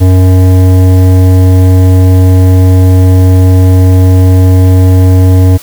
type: tone with hard clipping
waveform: sine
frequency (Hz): 92.5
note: F#2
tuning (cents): 0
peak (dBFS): -3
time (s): 0-5.58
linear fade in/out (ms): 20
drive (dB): 13
effects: white hiss -30 dBFS RMS until 5.62 s